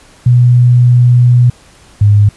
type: tone pair in turn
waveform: sine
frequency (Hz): 122.7 / 103.18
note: B2 / G#2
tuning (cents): -11 / -11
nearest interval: minor third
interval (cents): 300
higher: first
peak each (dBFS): -3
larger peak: neither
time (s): 0.26-1.5 / 2.01-2.29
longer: first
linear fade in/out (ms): 5
effects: pink hiss -42 dBFS RMS until 2.36 s + resampled to 24000 Hz